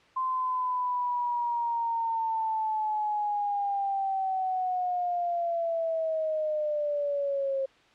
sine linear sweep, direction down, 1041 to 535 Hz, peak -26 dBFS, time 0.16-7.66 s, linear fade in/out 10 ms, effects white hiss -59 dBFS RMS until 7.94 s + low-pass 3000 Hz 12 dB/octave

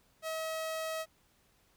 sawtooth tone, 640 Hz, D#5, 49 cents sharp, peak -31 dBFS, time 0.22-1.06 s, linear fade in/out 50 ms, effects pink hiss -69 dBFS RMS until 1.76 s

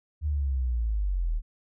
sine linear sweep, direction down, 77.2 to 36.71 Hz, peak -24 dBFS, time 0.21-1.42 s, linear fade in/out 50 ms, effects none

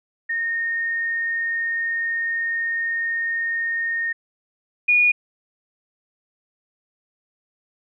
sine tone pair in turn, 1842 / 2448 Hz, A#6 / D#7, -21 / -29 cents, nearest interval perfect fourth, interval 492 cents, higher second, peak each -21 / -13 dBFS, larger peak second, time 0.29-4.13 / 4.88-5.12 s, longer first, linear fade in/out 10 ms, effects none

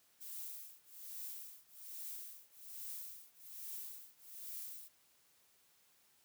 violet noise with tremolo, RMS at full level -45 dBFS, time 0.2-4.89 s, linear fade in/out 20 ms, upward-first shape triangle, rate 1.2 Hz, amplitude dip 100%, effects white hiss -71 dBFS RMS until 6.24 s + high-pass 60 Hz 12 dB/octave

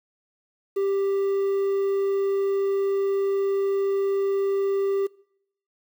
triangle tone with quantisation, 393.6 Hz, G4, 7 cents sharp, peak -19 dBFS, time 0.76-5.07 s, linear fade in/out 10 ms, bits 8, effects noise-tail reverb RT60 0.7 s tail -23 dB re dry

